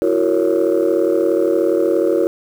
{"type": "chord", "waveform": "sine", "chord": "F# dominant seventh", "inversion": "third", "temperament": "just", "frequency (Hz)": [333, 370, 462.5, 555], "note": ["E4", "F#4", "A#4", "C#5"], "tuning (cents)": [18, 0, -14, 2], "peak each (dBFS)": [-17, -17, -17, -18], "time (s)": [0.02, 2.27], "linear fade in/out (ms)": 0, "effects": ["tanh soft clip ceiling -7 dBFS", "7-bit"]}